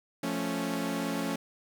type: chord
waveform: sawtooth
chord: F augmented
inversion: none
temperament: equal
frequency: 174.61 / 220 / 277.2 Hz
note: F3 / A3 / C#4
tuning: 0 / 0 / 0 cents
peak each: -32 / -31 / -29 dBFS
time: 0.23-1.36 s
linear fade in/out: 5 ms
effects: 9-bit